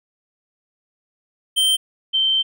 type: tone pair in turn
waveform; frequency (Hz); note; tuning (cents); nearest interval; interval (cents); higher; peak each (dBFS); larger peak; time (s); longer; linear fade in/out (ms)
square / sine; 3127 / 3115; G7 / G7; -5 / -12; unison; 7; first; -15; neither; 1.56-1.77 / 2.13-2.43; second; 20
effects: none